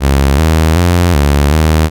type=tone with pitch steps; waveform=sawtooth; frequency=68.9 / 79.7 / 87.7 / 71.6 / 78.5 Hz; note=C#2 / D#2 / F2 / D2 / D#2; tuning=-10 / +42 / +8 / -43 / +16 cents; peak=-3 dBFS; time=0-1.9 s; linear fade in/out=50 ms; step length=380 ms; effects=none